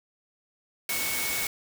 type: tone in noise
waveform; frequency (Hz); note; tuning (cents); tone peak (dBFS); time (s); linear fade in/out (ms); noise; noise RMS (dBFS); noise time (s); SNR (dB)
sine; 2217; C#7; 0; -33; 0.89-1.47; 2; white; -30; 0.89-1.47; -6
effects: none